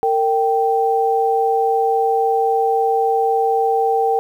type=tone pair together; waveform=sine; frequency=457.1 / 780.8 Hz; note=A#4 / G5; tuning=-34 / -7 cents; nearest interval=major sixth; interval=927 cents; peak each=-17 / -16 dBFS; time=0.03-4.19 s; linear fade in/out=0 ms; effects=8-bit